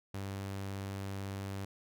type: tone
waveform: sawtooth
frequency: 98 Hz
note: G2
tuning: in tune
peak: -34 dBFS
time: 0.14-1.65 s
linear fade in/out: 5 ms
effects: none